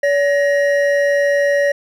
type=tone pair together; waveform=triangle; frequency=569.6 / 1884 Hz; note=C#5 / A#6; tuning=+47 / +18 cents; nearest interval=octave + major sixth; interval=2071 cents; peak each=-11 / -18 dBFS; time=0.03-1.72 s; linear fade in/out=5 ms; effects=none